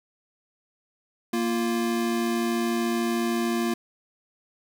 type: tone pair together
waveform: square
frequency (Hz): 233.1 / 346.7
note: A#3 / F4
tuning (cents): 0 / -13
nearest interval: perfect fifth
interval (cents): 687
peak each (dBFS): -26 / -28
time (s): 1.33-3.74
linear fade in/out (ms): 5
effects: none